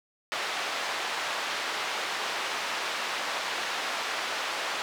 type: band-pass noise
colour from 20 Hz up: pink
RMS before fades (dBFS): -32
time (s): 0.32-4.82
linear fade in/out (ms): 0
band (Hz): 760 to 4300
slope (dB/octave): 12
effects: none